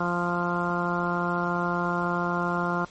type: harmonic tone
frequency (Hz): 174.61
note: F3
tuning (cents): 0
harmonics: 1 / 2 / 3 / 4 / 5 / 6 / 7 / 8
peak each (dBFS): -29 / -32 / -35 / -33 / -35 / -31 / -35 / -31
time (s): 0-2.85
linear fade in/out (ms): 5
effects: pink hiss -50 dBFS RMS until 2.9 s + MP3 32 kbps